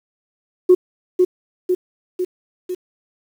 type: tone with echo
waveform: sine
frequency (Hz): 364.2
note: F#4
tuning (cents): -27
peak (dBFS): -5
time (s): 0.69-0.75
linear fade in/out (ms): 10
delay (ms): 500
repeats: 4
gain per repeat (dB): -4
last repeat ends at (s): 2.75
effects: tanh soft clip ceiling -2 dBFS + 7-bit